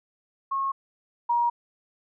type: tone pair in turn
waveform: sine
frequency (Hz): 1088 / 949.6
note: C#6 / A#5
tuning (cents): -33 / +32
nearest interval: major second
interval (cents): 235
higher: first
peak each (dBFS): -24 / -20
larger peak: second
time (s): 0.51-0.72 / 1.29-1.5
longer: neither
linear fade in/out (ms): 10
effects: none